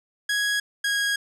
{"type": "tone pair in turn", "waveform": "sawtooth", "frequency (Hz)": [1661.2, 1644], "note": ["G#6", "G#6"], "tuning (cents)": [0, -18], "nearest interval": "unison", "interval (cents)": 18, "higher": "first", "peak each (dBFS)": -18, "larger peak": "neither", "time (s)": [[0.29, 0.6], [0.84, 1.16]], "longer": "second", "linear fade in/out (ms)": 5, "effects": ["low-pass 10000 Hz 12 dB/octave"]}